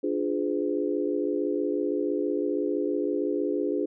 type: chord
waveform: sine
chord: D diminished seventh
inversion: none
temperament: equal with one note detuned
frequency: 293.7 / 349.2 / 415.3 / 506.9 Hz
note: D4 / F4 / Ab4 / Cb5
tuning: 0 / 0 / 0 / +45 cents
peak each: -29 / -30 / -29 / -33 dBFS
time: 0.03-3.86 s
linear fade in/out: 10 ms
effects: none